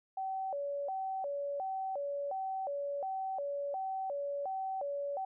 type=tone with vibrato; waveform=sine; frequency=659.3 Hz; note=E5; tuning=in tune; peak=-34 dBFS; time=0.17-5.25 s; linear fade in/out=5 ms; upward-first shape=square; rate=1.4 Hz; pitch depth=260 cents each way; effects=none